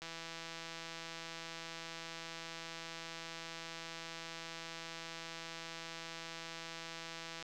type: click train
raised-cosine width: 0.2 ms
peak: -28 dBFS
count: 1223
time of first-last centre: 0.02-7.426 s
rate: 165 Hz
effects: none